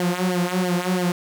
sawtooth tone with flanger, 180 Hz, F#3, 47 cents flat, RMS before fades -22 dBFS, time 0-1.12 s, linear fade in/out 2 ms, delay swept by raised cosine 0.78 to 5.38 ms, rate 3 Hz, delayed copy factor -0.9, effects none

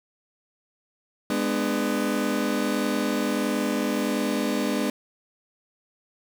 30% pulse chord, G# diminished, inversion none, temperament just, 207.7 / 249.2 / 299 Hz, G#3 / B3 / D4, 0 / +16 / +31 cents, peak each -25 dBFS, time 1.3-4.9 s, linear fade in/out 2 ms, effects none

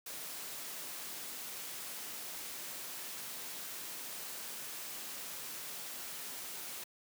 white noise, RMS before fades -44 dBFS, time 0.06-6.84 s, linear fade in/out 5 ms, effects high-pass 150 Hz 12 dB/octave

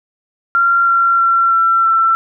sine tone with pitch steps, 1379 / 1369.5 / 1360 / 1350.6 / 1341.3 Hz, F6 / F6 / F6 / E6 / E6, -22 / -34 / -46 / +42 / +30 cents, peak -9 dBFS, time 0.55-2.15 s, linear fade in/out 0 ms, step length 320 ms, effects none

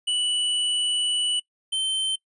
square tone pair in turn, 2960 / 3099 Hz, F#7 / G7, 0 / -21 cents, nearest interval minor second, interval 79 cents, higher second, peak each -22 / -23 dBFS, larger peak first, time 0.07-1.4 / 1.72-2.16 s, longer first, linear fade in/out 10 ms, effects noise-tail reverb RT60 0.1 s tail -22 dB re dry + resampled to 24000 Hz

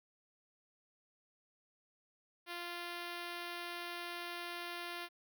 5% pulse tone with notch filter, 347.5 Hz, F4, 9 cents flat, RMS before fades -44 dBFS, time 2.46-5.09 s, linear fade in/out 50 ms, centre 7900 Hz, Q 0.84, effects none

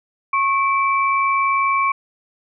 sine tone pair together, 1094.4 / 2319 Hz, C#6 / D7, -23 / -22 cents, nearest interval octave + minor second, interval 1301 cents, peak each -16 / -21 dBFS, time 0.33-1.92 s, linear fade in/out 5 ms, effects none

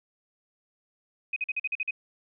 sine tone bursts, 2512 Hz, D#7, 16 cents sharp, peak -26 dBFS, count 8, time 1.33-1.909 s, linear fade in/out 5 ms, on 33 ms, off 45 ms, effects none

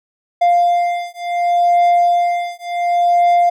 triangle beating tone pair, 698.5 / 699.19 Hz, F5 / F5, 0 / +2 cents, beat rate 0.69 Hz, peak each -13 dBFS, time 0.41-3.5 s, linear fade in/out 10 ms, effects none

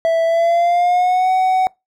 triangle tone with pitch glide, 659.3 to 748.6 Hz, E5 to F#5, 0 to +20 cents, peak -10 dBFS, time 0.05-1.67 s, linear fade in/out 0 ms, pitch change +220 cents, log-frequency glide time 0.25-1.31 s, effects noise-tail reverb RT60 0.2 s tail -24 dB re dry

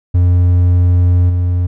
triangle tone with level steps, 88.8 Hz, F2, 29 cents sharp, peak -5 / -9 dBFS, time 0.14-1.67 s, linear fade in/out 10 ms, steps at 1.29 s, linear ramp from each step 10 ms, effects none

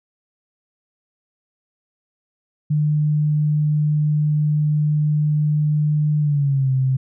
sine tone with pitch glide, 150.5 to 131.78 Hz, D3 to C3, +43 to +13 cents, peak -15 dBFS, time 2.7-6.97 s, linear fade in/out 10 ms, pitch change -230 cents, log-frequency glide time 6.2-6.71 s, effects none

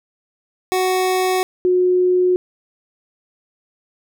25% pulse / sine tone pair in turn, 371.2 / 363.4 Hz, F#4 / F#4, +6 / -31 cents, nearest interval unison, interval 37 cents, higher first, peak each -12 dBFS, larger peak neither, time 0.72-1.43 / 1.65-2.36 s, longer neither, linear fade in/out 0 ms, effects none

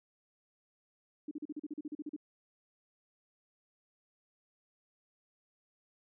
sine tone bursts, 299.6 Hz, D4, 35 cents sharp, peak -37 dBFS, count 13, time 1.28-2.164 s, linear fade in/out 5 ms, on 32 ms, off 39 ms, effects none

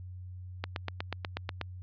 click train, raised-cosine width 0.3 ms, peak -17 dBFS, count 9, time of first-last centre 0.64-1.613 s, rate 8.22 Hz, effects added 91 Hz sine -41 dBFS peak until 1.82 s + resampled to 11025 Hz

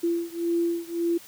sine beating tone pair, 339 / 340.8 Hz, E4 / F4, +49 / -42 cents, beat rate 1.8 Hz, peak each -26 / -27 dBFS, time 0.03-1.18 s, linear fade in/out 10 ms, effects white hiss -48 dBFS RMS until 1.27 s

